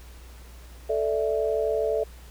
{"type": "chord", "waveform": "sine", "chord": "A suspended fourth", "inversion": "none", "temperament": "equal", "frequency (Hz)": [440, 587.3, 659.3], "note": ["A4", "D5", "E5"], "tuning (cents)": [0, 0, 0], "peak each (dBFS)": [-25, -28, -28], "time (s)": [0.89, 2.04], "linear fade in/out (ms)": 10, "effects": ["added 60 Hz sine -43 dBFS peak until 2.3 s", "pink hiss -52 dBFS RMS until 2.3 s"]}